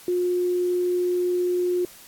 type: tone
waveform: sine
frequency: 357.8 Hz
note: F4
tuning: 42 cents sharp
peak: -20 dBFS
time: 0.08-1.85 s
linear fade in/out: 2 ms
effects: white hiss -47 dBFS RMS until 2.07 s + AAC 64 kbps